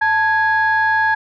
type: tone pair together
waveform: sine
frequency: 880 / 1661.2 Hz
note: A5 / G#6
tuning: 0 / 0 cents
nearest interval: major seventh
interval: 1100 cents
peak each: -15 / -14 dBFS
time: 0.01-1.15 s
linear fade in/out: 10 ms
effects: tanh soft clip ceiling -8 dBFS